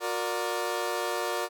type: chord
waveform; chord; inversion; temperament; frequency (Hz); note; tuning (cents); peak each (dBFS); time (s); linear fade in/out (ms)
20% pulse; Gb augmented; none; equal with one note detuned; 362.2 / 466.2 / 587.3; Gb4 / Bb4 / D5; -37 / 0 / 0; -28; 0-1.49; 50
effects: none